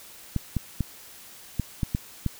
clicks, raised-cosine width 5 ms, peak -12 dBFS, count 7, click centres 0.363 / 0.567 / 0.807 / 1.597 / 1.832 / 1.949 / 2.263 s, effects white hiss -47 dBFS RMS until 2.39 s

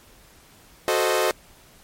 sawtooth chord, F# diminished seventh, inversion none, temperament equal, 370 / 440 / 523.3 / 622.3 Hz, F#4 / A4 / C5 / Eb5, 0 / 0 / 0 / 0 cents, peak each -21 dBFS, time 0.88-1.31 s, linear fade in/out 0 ms, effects pink hiss -52 dBFS RMS until 1.83 s + MP3 64 kbps

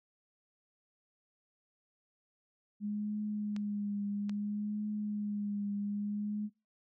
sine tone with vibrato, 206.8 Hz, G#3, 7 cents flat, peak -33 dBFS, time 2.8-6.5 s, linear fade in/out 50 ms, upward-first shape triangle, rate 0.6 Hz, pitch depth 36 cents each way
clicks, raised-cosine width 0.2 ms, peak -29 dBFS, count 2, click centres 3.564 / 4.295 s
effects noise-tail reverb RT60 0.3 s tail -26 dB re dry

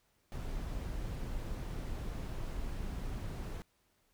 brown noise, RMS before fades -39 dBFS, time 0.32-3.62 s, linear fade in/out 0 ms, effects pink hiss -74 dBFS RMS until 4.13 s

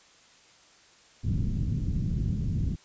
white low-pass noise, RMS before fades -28 dBFS, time 1.23-2.76 s, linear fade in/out 20 ms, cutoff 180 Hz, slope 24 dB/octave, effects white hiss -57 dBFS RMS until 2.84 s + resampled to 16000 Hz

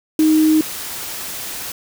sine tone in noise, 312.2 Hz, D#4, 6 cents sharp, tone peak -10 dBFS, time 0.19-0.61 s, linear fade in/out 2 ms, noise white, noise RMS -28 dBFS, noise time 0.19-1.72 s, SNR +15 dB, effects none

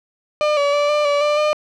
35% pulse tone with pitch steps, 601 / 571 / 582 / 595 / 576 / 593 / 604 Hz, D5 / D5 / D5 / D5 / D5 / D5 / D5, +40 / -49 / -16 / +22 / -34 / +17 / +48 cents, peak -13 dBFS, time 0.41-1.53 s, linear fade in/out 0 ms, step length 160 ms, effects low-pass 4000 Hz 12 dB/octave

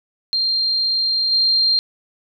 sine tone with level steps, 4186 Hz, C8, in tune, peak -16 / -13 dBFS, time 0.33-1.79 s, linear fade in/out 0 ms, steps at 1.31 s, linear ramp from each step 20 ms, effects none

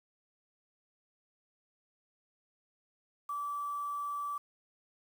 sine tone with quantisation, 1158 Hz, D6, 25 cents flat, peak -34 dBFS, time 3.29-4.38 s, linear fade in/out 5 ms, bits 9, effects none

